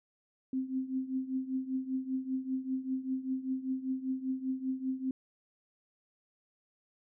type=tone with tremolo; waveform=sine; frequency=261.6 Hz; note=C4; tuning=in tune; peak=-28 dBFS; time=0.53-5.11 s; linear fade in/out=2 ms; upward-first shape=triangle; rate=5.1 Hz; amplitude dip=85%; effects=none